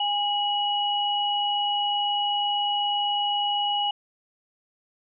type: tone pair together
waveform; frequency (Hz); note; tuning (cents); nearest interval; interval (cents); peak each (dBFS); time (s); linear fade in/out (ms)
sine; 818.8 / 2918; G#5 / F#7; -25 / -25; octave + minor seventh; 2200; -25; 0-3.91; 5
effects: none